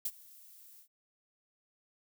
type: noise with ADSR envelope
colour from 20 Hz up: violet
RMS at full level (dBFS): -32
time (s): 0.05-0.88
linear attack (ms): 5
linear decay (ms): 50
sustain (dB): -24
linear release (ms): 87
effects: none